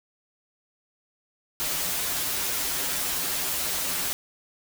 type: noise with comb filter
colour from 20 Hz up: white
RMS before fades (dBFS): -28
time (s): 1.6-4.13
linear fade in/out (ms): 0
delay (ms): 9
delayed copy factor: -1
effects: none